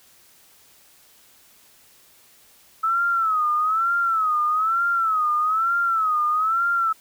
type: tone with vibrato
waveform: sine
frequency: 1299 Hz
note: E6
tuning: 26 cents flat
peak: -18 dBFS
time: 2.83-6.93 s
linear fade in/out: 10 ms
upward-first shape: sine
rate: 1.1 Hz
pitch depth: 120 cents each way
effects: white hiss -54 dBFS RMS until 7 s